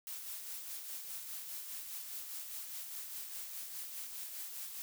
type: noise with tremolo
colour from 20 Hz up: blue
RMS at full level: -43 dBFS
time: 0.07-4.82 s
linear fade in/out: 0 ms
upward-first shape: sine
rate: 4.9 Hz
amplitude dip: 40%
effects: none